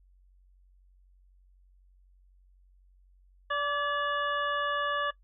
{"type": "harmonic tone with a mistuned harmonic", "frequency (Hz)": 580, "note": "D5", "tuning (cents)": -22, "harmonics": [1, 2, 3, 5, 6], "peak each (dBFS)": [-34, -30, -31, -41, -43], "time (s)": [3.5, 5.11], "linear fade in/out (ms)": 10, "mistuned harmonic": 3, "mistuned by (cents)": -33, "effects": ["noise-tail reverb RT60 0.1 s tail -20 dB re dry", "added 46 Hz sine -58 dBFS peak until 5.23 s"]}